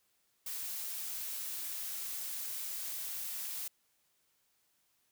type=noise; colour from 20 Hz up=blue; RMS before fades=-40 dBFS; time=0.46-3.68 s; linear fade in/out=5 ms; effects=white hiss -75 dBFS RMS until 5.11 s